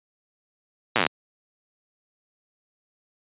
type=slowing click train; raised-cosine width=0.3 ms; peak=-3 dBFS; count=11; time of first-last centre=0.96-1.065 s; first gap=8 ms; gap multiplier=1.06; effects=high-pass 150 Hz 12 dB/octave + resampled to 8000 Hz